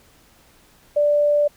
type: tone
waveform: sine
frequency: 587.3 Hz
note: D5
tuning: in tune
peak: -14 dBFS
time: 0.96-1.48 s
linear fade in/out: 10 ms
effects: pink hiss -54 dBFS RMS until 1.56 s